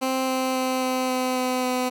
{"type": "tone with pitch steps", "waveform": "15% pulse", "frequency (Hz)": [261.6, 260.1, 258.6, 257.1, 255.6, 254.2, 252.7], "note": ["C4", "C4", "C4", "C4", "C4", "C4", "B3"], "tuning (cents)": [0, -10, -20, -30, -40, -50, 40], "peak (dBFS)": -16, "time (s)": [0.01, 1.9], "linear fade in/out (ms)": 20, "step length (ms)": 270, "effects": []}